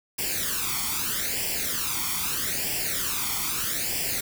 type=noise with flanger; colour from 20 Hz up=white; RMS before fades=-28 dBFS; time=0.18-4.21 s; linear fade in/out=10 ms; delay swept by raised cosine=0.38 to 0.91 ms; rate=0.79 Hz; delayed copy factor=+0.75; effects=none